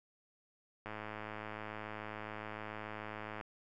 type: click train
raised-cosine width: 0.5 ms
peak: -28 dBFS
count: 274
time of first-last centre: 0.86-3.411 s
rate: 107 Hz
effects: none